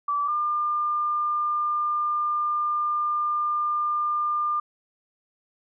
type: tone pair in turn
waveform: sine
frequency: 1157 / 1200 Hz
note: D6 / D6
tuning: -26 / +37 cents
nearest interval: minor second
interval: 63 cents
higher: second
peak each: -22 dBFS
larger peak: neither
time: 0.08-0.28 / 0.28-4.6 s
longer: second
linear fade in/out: 5 ms
effects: none